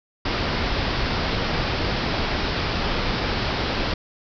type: low-pass noise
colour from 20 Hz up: pink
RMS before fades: -24 dBFS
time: 0.25-3.94 s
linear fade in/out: 5 ms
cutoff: 5300 Hz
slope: 96 dB/octave
effects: none